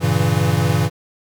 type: chord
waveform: square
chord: G diminished seventh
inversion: none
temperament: equal with one note detuned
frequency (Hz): 98 / 116.54 / 140.85 / 164.81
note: G2 / Bb2 / Db3 / Fb3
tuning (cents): 0 / 0 / +28 / 0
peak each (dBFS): -21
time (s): 0-0.9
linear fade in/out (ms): 50
effects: none